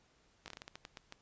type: slowing click train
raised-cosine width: 0.2 ms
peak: -28 dBFS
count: 11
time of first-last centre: 0.46-1.124 s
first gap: 19 ms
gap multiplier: 1.26
effects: pink hiss -70 dBFS RMS until 1.21 s + resampled to 16000 Hz